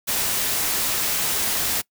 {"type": "noise", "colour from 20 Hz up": "white", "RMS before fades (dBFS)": -23, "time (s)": [0.07, 1.82], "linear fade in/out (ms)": 20, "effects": ["noise-tail reverb RT60 0.1 s tail -23 dB re dry"]}